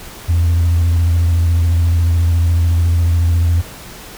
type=tone with vibrato; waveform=sine; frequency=84.7 Hz; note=E2; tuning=48 cents sharp; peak=-8 dBFS; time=0.28-3.62 s; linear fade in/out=20 ms; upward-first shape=square; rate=14 Hz; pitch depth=26 cents each way; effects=tanh soft clip ceiling -8 dBFS + pink hiss -34 dBFS RMS until 4.17 s